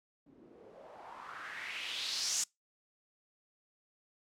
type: noise with low-pass filter sweep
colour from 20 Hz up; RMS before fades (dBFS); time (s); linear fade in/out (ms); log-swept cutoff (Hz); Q
blue; -41; 0.26-2.44; 5; 250 to 7100; 3.4
effects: noise-tail reverb RT60 0.2 s tail -26 dB re dry